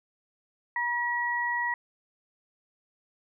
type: tone pair together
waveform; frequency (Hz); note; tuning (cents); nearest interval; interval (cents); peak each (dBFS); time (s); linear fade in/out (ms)
sine; 960 / 1920; B5 / B6; -49 / -49; octave; 1200; -30 / -28; 0.76-1.74; 2
effects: none